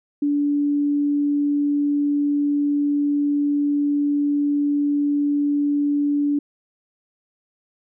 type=tone; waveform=sine; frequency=289.2 Hz; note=D4; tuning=27 cents flat; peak=-17 dBFS; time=0.22-6.39 s; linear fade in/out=5 ms; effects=none